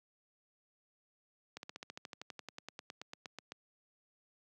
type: slowing click train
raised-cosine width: 0.2 ms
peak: -27 dBFS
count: 22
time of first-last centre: 1.57-3.52 s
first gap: 61 ms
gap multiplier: 1.04
effects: high-pass 150 Hz 12 dB/octave